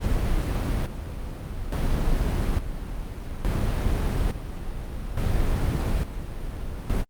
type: noise with tremolo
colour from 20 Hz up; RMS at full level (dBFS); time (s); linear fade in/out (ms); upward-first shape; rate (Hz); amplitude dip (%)
brown; -23; 0-7.05; 50; square; 0.58; 65
effects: Opus 48 kbps